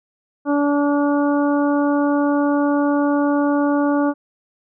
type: harmonic tone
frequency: 288.1 Hz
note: D4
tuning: 33 cents flat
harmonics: 1 / 2 / 3 / 4 / 5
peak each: -16 / -22 / -26 / -28 / -30 dBFS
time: 0.45-4.14 s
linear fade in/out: 50 ms
effects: none